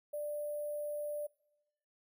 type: tone with sample-and-hold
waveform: sine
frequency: 592 Hz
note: D5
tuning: 14 cents sharp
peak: -36 dBFS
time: 0.13-1.27 s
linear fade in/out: 10 ms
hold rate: 11025 Hz
effects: noise-tail reverb RT60 1.0 s tail -25 dB re dry